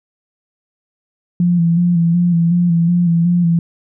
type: tone with vibrato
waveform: sine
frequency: 171.6 Hz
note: F3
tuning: 30 cents flat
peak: -10 dBFS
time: 1.4-3.59 s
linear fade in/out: 2 ms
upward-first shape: square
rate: 2.7 Hz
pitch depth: 37 cents each way
effects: none